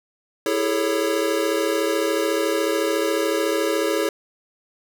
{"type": "chord", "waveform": "square", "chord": "A major seventh", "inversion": "second", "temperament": "equal with one note detuned", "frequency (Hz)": [329.6, 406.1, 440, 554.4], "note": ["E4", "G#4", "A4", "C#5"], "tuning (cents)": [0, -39, 0, 0], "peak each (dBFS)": -26, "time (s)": [0.46, 4.09], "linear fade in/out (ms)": 2, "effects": []}